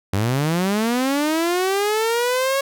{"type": "linear sweep", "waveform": "sawtooth", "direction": "up", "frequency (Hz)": [92.5, 554.4], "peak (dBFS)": -14, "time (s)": [0.13, 2.61], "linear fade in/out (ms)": 5, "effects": []}